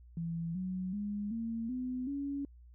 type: tone with pitch steps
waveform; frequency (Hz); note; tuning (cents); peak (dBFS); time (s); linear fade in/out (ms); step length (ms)
sine; 166.9 / 185.19 / 205.5 / 228 / 253 / 280.7; E3 / F#3 / G#3 / A#3 / B3 / C#4; +22 / +2 / -18 / -38 / +42 / +22; -34; 0.17-2.45; 2; 380
effects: added 60 Hz sine -53 dBFS peak until 2.74 s